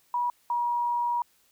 sine tone pair in turn, 969 / 957.3 Hz, B5 / A#5, -33 / +46 cents, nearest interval unison, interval 21 cents, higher first, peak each -24 dBFS, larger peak neither, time 0.14-0.3 / 0.5-1.22 s, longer second, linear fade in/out 2 ms, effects white hiss -65 dBFS RMS until 1.51 s

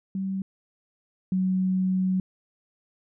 sine tone pair in turn, 192.1 / 186.63 Hz, G3 / F#3, -35 / +15 cents, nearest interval minor second, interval 50 cents, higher first, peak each -26 / -21 dBFS, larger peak second, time 0.15-0.42 / 1.32-2.2 s, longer second, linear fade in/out 2 ms, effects none

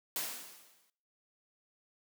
white noise with exponential decay, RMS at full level -34 dBFS, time 0.16-0.9 s, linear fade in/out 1 ms, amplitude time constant 160 ms, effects noise-tail reverb RT60 0.6 s tail -21 dB re dry + high-pass 200 Hz 12 dB/octave

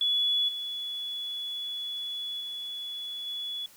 sine tone with level steps, 3406 Hz, G#7, 43 cents sharp, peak -23 / -32 / -34 / -32 dBFS, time 0.01-3.66 s, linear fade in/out 2 ms, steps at 0.48 / 2.4 / 3.26 s, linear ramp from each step 10 ms, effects white hiss -55 dBFS RMS until 3.76 s

